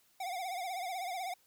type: tone with vibrato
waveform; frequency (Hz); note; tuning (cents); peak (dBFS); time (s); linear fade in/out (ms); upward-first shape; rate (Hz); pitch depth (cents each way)
square; 733; F#5; -16; -37; 0.2-1.34; 5; triangle; 16; 120
effects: white hiss -69 dBFS RMS until 1.46 s